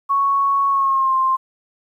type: tone with pitch glide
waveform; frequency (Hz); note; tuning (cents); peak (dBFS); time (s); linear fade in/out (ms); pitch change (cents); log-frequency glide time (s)
sine; 1108.7 to 1053.1; C#6 to C6; 0 to +11; -14; 0.09-1.37; 20; -89; 0.69-1.15
effects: 9-bit